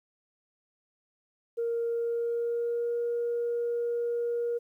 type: tone with pitch glide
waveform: sine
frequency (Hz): 466.2 to 473.5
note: A#4 to A#4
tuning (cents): 0 to +27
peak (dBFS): -26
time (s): 1.57-4.59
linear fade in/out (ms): 20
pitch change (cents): +27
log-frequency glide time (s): 1.88-2.96
effects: tanh soft clip ceiling -23 dBFS + 11-bit

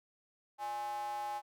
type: tone with high-pass filter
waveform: square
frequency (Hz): 118.5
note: A#2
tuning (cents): +29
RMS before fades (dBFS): -39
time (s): 0.58-1.42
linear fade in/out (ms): 50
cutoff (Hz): 820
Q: 8.6
effects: none

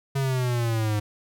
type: exponential sweep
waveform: square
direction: down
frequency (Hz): 138.2 to 103.7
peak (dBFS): -23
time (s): 0.15-1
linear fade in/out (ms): 10
effects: none

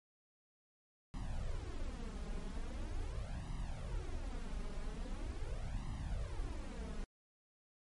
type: noise with flanger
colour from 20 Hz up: brown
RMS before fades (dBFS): -41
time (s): 1.14-7.04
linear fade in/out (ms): 0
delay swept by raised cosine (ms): 1 to 4.9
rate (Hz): 0.42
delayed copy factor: +0.85
effects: MP3 48 kbps

